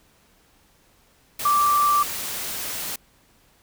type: tone in noise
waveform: sine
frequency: 1170 Hz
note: D6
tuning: 7 cents flat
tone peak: -16 dBFS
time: 1.45-2.03 s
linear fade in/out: 5 ms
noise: white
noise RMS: -30 dBFS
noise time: 1.39-2.96 s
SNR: +11 dB
effects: pink hiss -59 dBFS RMS until 3.62 s